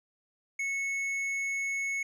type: tone with hard clipping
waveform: sine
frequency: 2200 Hz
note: C#7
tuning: 14 cents flat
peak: -31 dBFS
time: 0.59-2.03 s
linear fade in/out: 5 ms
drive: 6 dB
effects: none